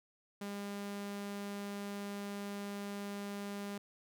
sawtooth tone, 201.9 Hz, G#3, 49 cents flat, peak -36 dBFS, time 0.41-3.78 s, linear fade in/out 5 ms, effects none

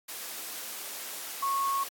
sine tone in noise, 1100 Hz, C#6, 14 cents flat, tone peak -26 dBFS, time 1.42-1.84 s, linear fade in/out 10 ms, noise white, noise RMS -39 dBFS, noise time 0.08-1.89 s, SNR +10 dB, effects high-pass 300 Hz 12 dB/octave + AAC 64 kbps

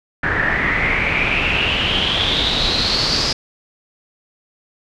pink noise with low-pass filter sweep, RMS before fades -18 dBFS, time 0.23-3.33 s, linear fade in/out 5 ms, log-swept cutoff 1700 to 5000 Hz, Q 8.2, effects none

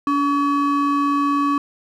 triangle ring-modulated tone, 710 Hz, F5, 28 cents sharp, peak -11 dBFS, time 0.07-1.58 s, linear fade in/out 2 ms, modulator 424 Hz, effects none

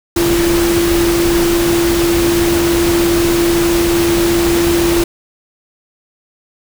sine tone in noise, 341.3 Hz, F4, 40 cents flat, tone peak -11 dBFS, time 0.16-5.04 s, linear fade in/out 5 ms, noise pink, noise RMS -18 dBFS, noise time 0.16-5.04 s, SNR +4 dB, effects none

